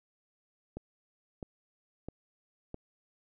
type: click train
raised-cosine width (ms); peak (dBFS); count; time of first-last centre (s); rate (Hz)
2; -26; 4; 0.77-2.744; 1.52
effects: none